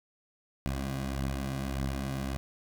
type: beating tone pair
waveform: 15% pulse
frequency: 65.9 / 67.6 Hz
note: C2 / C#2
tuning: +13 / -43 cents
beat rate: 1.7 Hz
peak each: -32 / -26 dBFS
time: 0.66-2.37 s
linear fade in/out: 0 ms
effects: none